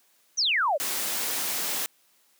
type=exponential sweep; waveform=sine; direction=down; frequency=6370 to 523.3 Hz; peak=-21 dBFS; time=0.37-0.78 s; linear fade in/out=20 ms
type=noise; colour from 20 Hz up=white; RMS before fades=-29 dBFS; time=0.8-1.86 s; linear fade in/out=0 ms
effects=white hiss -64 dBFS RMS until 2.39 s + high-pass 200 Hz 12 dB/octave